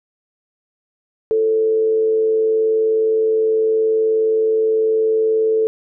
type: tone with frequency modulation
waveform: sine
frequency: 440.4 Hz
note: A4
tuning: 2 cents sharp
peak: -13 dBFS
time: 1.31-5.67 s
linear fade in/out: 0 ms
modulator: 99.4 Hz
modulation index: 0.23
effects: none